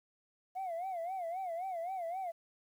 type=tone with vibrato; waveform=sine; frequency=714 Hz; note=F5; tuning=38 cents sharp; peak=-34 dBFS; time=0.55-2.32 s; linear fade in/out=20 ms; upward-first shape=sine; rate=3.8 Hz; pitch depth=140 cents each way; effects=tanh soft clip ceiling -34 dBFS + 11-bit